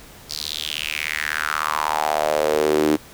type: tone with high-pass filter sweep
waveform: sawtooth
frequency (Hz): 76.4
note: D#2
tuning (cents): -31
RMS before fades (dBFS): -22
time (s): 0.29-2.97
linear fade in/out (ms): 20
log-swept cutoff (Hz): 4800 to 300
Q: 4.6
effects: pink hiss -44 dBFS RMS until 3.13 s